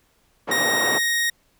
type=band-pass noise; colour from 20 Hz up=pink; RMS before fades=-26 dBFS; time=0.47-0.99 s; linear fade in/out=20 ms; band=350 to 1200 Hz; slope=12 dB/octave
type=tone; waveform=sawtooth; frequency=1872 Hz; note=A#6; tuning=7 cents sharp; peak=-16 dBFS; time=0.51-1.3 s; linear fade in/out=5 ms
effects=pink hiss -63 dBFS RMS until 1.59 s